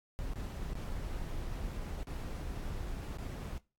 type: noise with dropouts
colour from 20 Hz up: brown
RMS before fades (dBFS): -39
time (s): 0.19-3.58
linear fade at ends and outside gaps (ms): 0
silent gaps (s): 0.334-0.357 / 0.734-0.754 / 2.033-2.071 / 3.172-3.185
effects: noise-tail reverb RT60 0.3 s tail -21 dB re dry + AAC 64 kbps